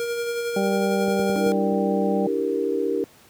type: tone with tremolo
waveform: square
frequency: 471.6 Hz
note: A#4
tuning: 20 cents sharp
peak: -24 dBFS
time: 0-1.52 s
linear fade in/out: 0 ms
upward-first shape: sine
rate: 11 Hz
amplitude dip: 30%
type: harmonic tone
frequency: 196 Hz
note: G3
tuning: in tune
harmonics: 1 / 2 / 3 / 4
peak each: -23 / -26 / -28 / -29 dBFS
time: 0.56-2.27 s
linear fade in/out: 5 ms
type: clicks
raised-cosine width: 2 ms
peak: -20 / -16 / -17 / -18 / -24 dBFS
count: 5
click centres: 1.081 / 1.196 / 1.297 / 1.464 / 1.724 s
type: chord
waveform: sine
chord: E half-diminished seventh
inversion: third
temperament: equal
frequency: 293.7 / 329.6 / 392 / 466.2 Hz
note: D4 / E4 / G4 / Bb4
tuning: 0 / 0 / 0 / 0 cents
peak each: -28 / -30 / -25 / -25 dBFS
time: 1.36-3.04 s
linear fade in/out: 0 ms
effects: pink hiss -52 dBFS RMS until 3.29 s + high-pass 100 Hz 12 dB/octave